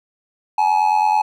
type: tone with amplitude modulation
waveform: triangle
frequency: 851 Hz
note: G#5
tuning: 42 cents sharp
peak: -8 dBFS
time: 0.58-1.22 s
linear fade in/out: 5 ms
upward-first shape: sine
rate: 89.2 Hz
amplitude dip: 75%
effects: none